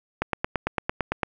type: click train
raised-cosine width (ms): 0.5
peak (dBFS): -8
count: 10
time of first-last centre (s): 0.22-1.232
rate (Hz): 8.89
effects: none